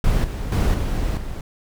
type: noise with level steps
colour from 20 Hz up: brown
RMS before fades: -18 / -26 / -17 / -22 / -29 dBFS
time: 0.04-1.41 s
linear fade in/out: 2 ms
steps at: 0.24 / 0.52 / 0.74 / 1.17 s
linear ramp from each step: 2 ms
effects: none